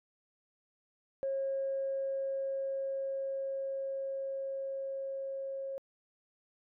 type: tone with level ramp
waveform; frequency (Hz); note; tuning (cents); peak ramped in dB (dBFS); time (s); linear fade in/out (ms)
sine; 542; C#5; -39; -30 to -36; 1.23-5.78; 0
effects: tanh soft clip ceiling -26 dBFS